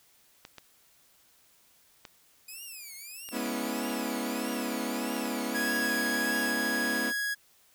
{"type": "clicks", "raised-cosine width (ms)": 0.2, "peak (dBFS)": -26, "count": 8, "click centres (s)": [0.451, 0.583, 2.052, 3.289, 3.369, 3.46, 3.654, 3.9]}
{"type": "tone with vibrato", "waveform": "5% pulse", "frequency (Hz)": 2469, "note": "D#7", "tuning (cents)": -14, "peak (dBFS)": -33, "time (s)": [2.48, 6.51], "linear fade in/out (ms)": 5, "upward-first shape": "triangle", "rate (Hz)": 1.6, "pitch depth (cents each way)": 260}
{"type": "chord", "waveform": "sawtooth", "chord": "C# minor seventh", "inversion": "second", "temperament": "equal with one note detuned", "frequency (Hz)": [207.7, 243.8, 277.2, 329.6], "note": ["G#3", "B3", "C#4", "E4"], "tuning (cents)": [0, -22, 0, 0], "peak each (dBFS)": [-35, -30, -33, -34], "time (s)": [3.31, 7.13], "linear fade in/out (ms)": 50}
{"type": "tone", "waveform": "45% pulse", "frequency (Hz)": 1661.2, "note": "G#6", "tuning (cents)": 0, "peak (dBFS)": -29, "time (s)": [5.54, 7.35], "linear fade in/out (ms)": 20}
{"effects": ["white hiss -63 dBFS RMS until 7.74 s"]}